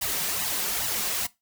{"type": "noise with flanger", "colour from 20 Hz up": "white", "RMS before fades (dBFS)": -28, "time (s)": [0.01, 1.27], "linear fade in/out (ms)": 10, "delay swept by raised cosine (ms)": [1, 5.6], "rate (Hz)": 2.4, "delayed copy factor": 1, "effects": ["noise-tail reverb RT60 0.2 s tail -19 dB re dry"]}